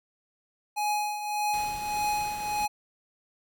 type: tone with tremolo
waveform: square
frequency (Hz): 837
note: G#5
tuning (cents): +13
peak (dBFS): -25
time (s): 0.76-2.68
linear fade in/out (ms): 20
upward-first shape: triangle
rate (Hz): 1.7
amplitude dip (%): 65
type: noise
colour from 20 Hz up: pink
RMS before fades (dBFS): -43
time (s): 1.53-2.66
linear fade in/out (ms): 10
effects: none